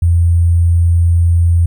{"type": "tone with sample-and-hold", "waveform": "sine", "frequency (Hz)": 85.1, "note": "F2", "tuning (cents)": -44, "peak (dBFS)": -7, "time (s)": [0.02, 1.66], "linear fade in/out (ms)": 5, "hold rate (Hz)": 8820, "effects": []}